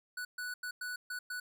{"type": "tone bursts at uneven times", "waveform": "square", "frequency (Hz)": 1480, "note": "F#6", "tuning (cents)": 0, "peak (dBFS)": -38, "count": 6, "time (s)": [[0.17, 0.25], [0.38, 0.54], [0.63, 0.71], [0.81, 0.96], [1.1, 1.19], [1.3, 1.4]], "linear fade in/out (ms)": 5, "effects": []}